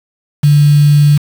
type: tone with quantisation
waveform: sine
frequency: 146.4 Hz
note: D3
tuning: 5 cents flat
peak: -4 dBFS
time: 0.43-1.18 s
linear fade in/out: 10 ms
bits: 4
effects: none